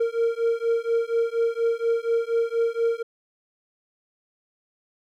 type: beating tone pair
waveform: triangle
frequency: 460 / 464.2 Hz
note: A#4 / A#4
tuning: -23 / -7 cents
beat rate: 4.2 Hz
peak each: -22 dBFS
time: 0-3.03 s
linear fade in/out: 10 ms
effects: none